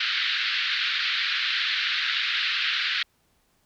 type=band-pass noise; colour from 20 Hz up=white; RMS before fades=-26 dBFS; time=0-3.03 s; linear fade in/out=5 ms; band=1400 to 4200 Hz; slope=48 dB/octave; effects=pink hiss -67 dBFS RMS until 3.65 s